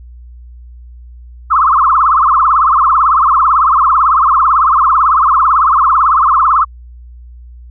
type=tone with vibrato; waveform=sine; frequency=1174.7 Hz; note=D6; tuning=in tune; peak=-6 dBFS; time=1.5-6.65 s; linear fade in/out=20 ms; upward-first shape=triangle; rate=18 Hz; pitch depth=260 cents each way; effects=added 60 Hz sine -31 dBFS peak until 7.7 s